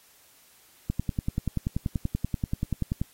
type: click train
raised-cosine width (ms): 5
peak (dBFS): -14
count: 23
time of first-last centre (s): 0.9-3.015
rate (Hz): 10.4
effects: white hiss -58 dBFS RMS until 3.13 s + AAC 48 kbps